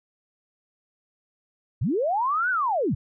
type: linear two-way sweep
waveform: sine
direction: up then down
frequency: 82.41 to 1539 to 82.41 Hz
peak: -21 dBFS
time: 1.81-2.95 s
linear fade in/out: 10 ms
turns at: 2.5 s
effects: none